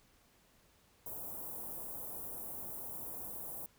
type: band-stop noise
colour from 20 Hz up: white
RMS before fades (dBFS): -44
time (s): 1.06-3.66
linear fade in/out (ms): 2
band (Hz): 920 to 11000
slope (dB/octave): 24
effects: pink hiss -68 dBFS RMS until 3.78 s